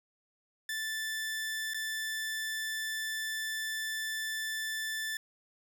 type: tone with dropouts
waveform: sawtooth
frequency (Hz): 1760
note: A6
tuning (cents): 0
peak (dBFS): -30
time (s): 0.69-5.17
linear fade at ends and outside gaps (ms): 2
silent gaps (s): 1.736-1.744
effects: none